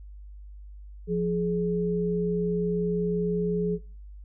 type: tone pair together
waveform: sine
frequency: 175.51 / 421.3 Hz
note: F3 / G#4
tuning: +9 / +25 cents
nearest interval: octave + minor third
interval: 1516 cents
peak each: -26 dBFS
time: 1.07-3.79 s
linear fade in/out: 50 ms
effects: noise-tail reverb RT60 0.4 s tail -21 dB re dry + added 50 Hz sine -41 dBFS peak until 4.24 s